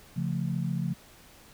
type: chord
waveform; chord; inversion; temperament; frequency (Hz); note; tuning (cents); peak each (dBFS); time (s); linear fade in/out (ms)
sine; Db augmented; none; equal with one note detuned; 138.59 / 173.01 / 220; Db3 / F3 / A3; 0 / -16 / 0; -31 / -30 / -36; 0.16-0.94; 10
effects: pink hiss -54 dBFS RMS until 1.53 s